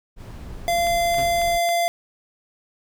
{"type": "noise", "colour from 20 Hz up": "brown", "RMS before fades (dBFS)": -35, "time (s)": [0.16, 1.6], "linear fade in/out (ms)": 50}
{"type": "tone", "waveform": "square", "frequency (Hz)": 688, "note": "F5", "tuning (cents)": -26, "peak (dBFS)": -19, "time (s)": [0.68, 1.88], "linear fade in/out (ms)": 0}
{"type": "click train", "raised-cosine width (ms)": 0.3, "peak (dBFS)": -21, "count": 4, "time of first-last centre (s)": [0.87, 1.69], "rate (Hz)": 3.66}
{"type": "tone with exponential decay", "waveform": "sawtooth", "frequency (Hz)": 134.8, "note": "C#3", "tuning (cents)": -48, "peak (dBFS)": -24, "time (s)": [1.18, 1.39], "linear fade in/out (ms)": 5, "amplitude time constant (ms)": 44}
{"effects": []}